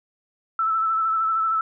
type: tone with vibrato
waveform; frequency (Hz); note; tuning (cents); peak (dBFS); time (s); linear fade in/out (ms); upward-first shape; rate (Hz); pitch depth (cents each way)
sine; 1318.5; E6; 0; -19; 0.59-1.61; 2; sine; 13; 28
effects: none